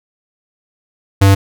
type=tone; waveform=square; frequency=98 Hz; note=G2; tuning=in tune; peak=-6 dBFS; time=1.21-1.35 s; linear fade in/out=10 ms; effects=none